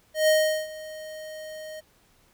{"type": "tone with ADSR envelope", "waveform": "square", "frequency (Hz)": 622.3, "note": "D#5", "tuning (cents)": 0, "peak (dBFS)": -17, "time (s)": [0.14, 1.81], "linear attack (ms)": 140, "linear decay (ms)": 390, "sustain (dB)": -20, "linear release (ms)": 20, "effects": ["pink hiss -62 dBFS RMS until 2.33 s"]}